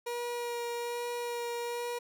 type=tone with vibrato; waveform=30% pulse; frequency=477.4 Hz; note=A#4; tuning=41 cents sharp; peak=-31 dBFS; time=0.06-1.99 s; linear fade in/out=10 ms; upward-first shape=sine; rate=1.2 Hz; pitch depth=12 cents each way; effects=none